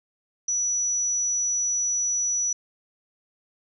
sine tone, 5900 Hz, F#8, 6 cents flat, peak -22 dBFS, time 0.48-2.53 s, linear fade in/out 5 ms, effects none

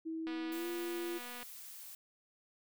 sine tone with pitch glide, 323 to 344.2 Hz, E4 to F4, -35 to -25 cents, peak -37 dBFS, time 0.05-1.19 s, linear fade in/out 20 ms, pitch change +110 cents, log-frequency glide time 0.5-0.66 s
click train, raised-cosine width 0.3 ms, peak -32 dBFS, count 284, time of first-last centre 0.27-1.43 s, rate 244 Hz
blue noise, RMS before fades -50 dBFS, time 0.52-1.95 s, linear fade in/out 2 ms
effects none

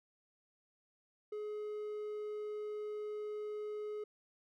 triangle tone, 421.9 Hz, G#4, 27 cents sharp, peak -37 dBFS, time 1.32-4.04 s, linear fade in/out 5 ms, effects none

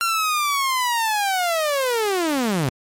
sawtooth linear sweep, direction down, 1381 to 121.2 Hz, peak -15 dBFS, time 0.01-2.69 s, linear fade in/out 0 ms, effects MP3 64 kbps

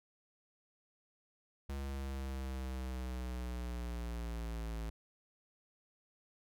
square linear sweep, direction down, 69.3 to 55 Hz, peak -39 dBFS, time 1.69-4.9 s, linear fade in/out 5 ms, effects none

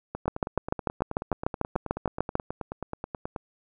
two click trains, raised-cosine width 1 ms, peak -18 / -10 dBFS, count 31 / 15, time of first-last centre 0.15-3.362 / 0.28-2.354 s, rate 9.34 / 6.75 Hz, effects none

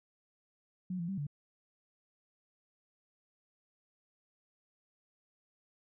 sine tone with pitch steps, 183.2 / 169.9 / 194.3 / 144.8 Hz, F#3 / F3 / G3 / D3, -17 / -47 / -15 / -24 cents, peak -34 dBFS, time 0.9-1.268 s, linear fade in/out 5 ms, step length 92 ms, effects none

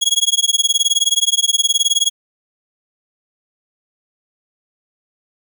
25% pulse tone with tremolo, 3322 Hz, G#7, in tune, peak -6 dBFS, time 0.01-2.1 s, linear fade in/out 20 ms, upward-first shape sine, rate 19 Hz, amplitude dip 100%, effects none

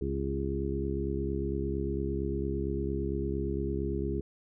harmonic tone with a mistuned harmonic, 68.8 Hz, C#2, 12 cents flat, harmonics 1 / 2 / 3 / 4 / 5 / 6, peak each -34 / -37 / -38 / -39 / -36 / -36 dBFS, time 0.01-4.21 s, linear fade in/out 5 ms, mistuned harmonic 6, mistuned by -19 cents, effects none

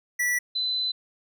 square / sine tone pair in turn, 1956 / 4022 Hz, B6 / B7, -17 / +31 cents, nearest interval octave, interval 1248 cents, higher second, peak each -23 / -24 dBFS, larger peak first, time 0.19-0.39 / 0.55-0.92 s, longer second, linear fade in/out 10 ms, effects none

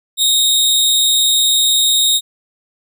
sawtooth tone with amplitude modulation, 3732 Hz, A#7, 1 cent sharp, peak -6 dBFS, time 0.17-2.21 s, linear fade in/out 50 ms, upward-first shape sine, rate 274 Hz, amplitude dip 35%, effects none

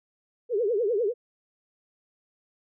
sine tone with vibrato, 440 Hz, A4, in tune, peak -22 dBFS, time 0.49-1.14 s, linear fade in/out 50 ms, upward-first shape triangle, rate 10 Hz, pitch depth 260 cents each way, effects none

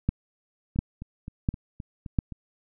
two click trains, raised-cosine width 5 ms, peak -24 / -10 dBFS, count 7 / 4, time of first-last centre 0.76-2.322 / 0.09-2.188 s, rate 3.84 / 1.43 Hz, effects none

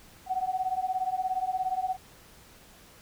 sine beating tone pair, 740 / 757 Hz, F#5 / F#5, 0 / +39 cents, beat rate 17 Hz, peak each -30 dBFS, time 0.26-1.97 s, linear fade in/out 50 ms, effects pink hiss -54 dBFS RMS until 3.01 s

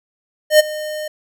square tone with ADSR envelope, 611 Hz, D#5, 32 cents flat, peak -5 dBFS, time 0.5-1.08 s, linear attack 95 ms, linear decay 18 ms, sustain -19 dB, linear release 5 ms, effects none

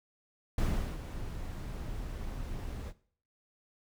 brown noise with ADSR envelope, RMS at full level -28 dBFS, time 0.58-2.93 s, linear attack 3 ms, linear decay 380 ms, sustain -11 dB, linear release 41 ms, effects noise-tail reverb RT60 0.5 s tail -18 dB re dry

